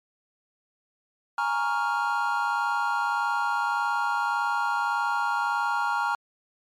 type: chord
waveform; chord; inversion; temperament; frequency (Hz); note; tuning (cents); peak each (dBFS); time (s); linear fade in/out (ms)
triangle; Bb minor seventh; third; equal; 830.6 / 932.3 / 1108.7 / 1396.9; Ab5 / Bb5 / Db6 / F6; 0 / 0 / 0 / 0; -28 / -26 / -30 / -26; 1.38-6.15; 2
effects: MP3 96 kbps